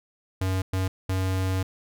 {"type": "tone bursts at uneven times", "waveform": "square", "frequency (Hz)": 94.1, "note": "F#2", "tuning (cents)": 30, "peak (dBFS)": -24, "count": 3, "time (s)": [[0.41, 0.62], [0.73, 0.88], [1.09, 1.63]], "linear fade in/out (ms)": 5, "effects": []}